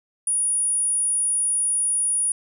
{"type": "tone", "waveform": "sine", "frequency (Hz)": 9680, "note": "D#9", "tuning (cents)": -49, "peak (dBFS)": -19, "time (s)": [0.27, 2.32], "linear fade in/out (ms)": 2, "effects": []}